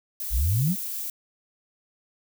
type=noise; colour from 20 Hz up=violet; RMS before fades=-32 dBFS; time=0.2-1.1 s; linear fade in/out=2 ms
type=exponential sweep; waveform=sine; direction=up; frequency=50.2 to 207.7 Hz; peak=-20 dBFS; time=0.3-0.76 s; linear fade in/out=50 ms
effects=none